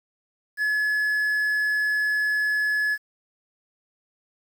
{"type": "tone with quantisation", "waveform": "triangle", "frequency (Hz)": 1705, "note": "G#6", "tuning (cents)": 45, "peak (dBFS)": -19, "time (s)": [0.57, 2.98], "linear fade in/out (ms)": 50, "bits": 8, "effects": []}